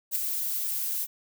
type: noise with ADSR envelope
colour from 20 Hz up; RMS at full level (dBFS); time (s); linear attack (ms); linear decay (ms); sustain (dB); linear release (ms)
violet; -25; 0.11-1.07; 46; 9; -5; 35
effects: none